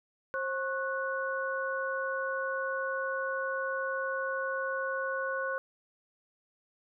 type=tone cluster; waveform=sine; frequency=532 / 1091 / 1480 Hz; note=C5 / C#6 / F#6; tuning=+29 / -28 / 0 cents; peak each=-34 / -37 / -34 dBFS; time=0.34-5.58 s; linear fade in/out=0 ms; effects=none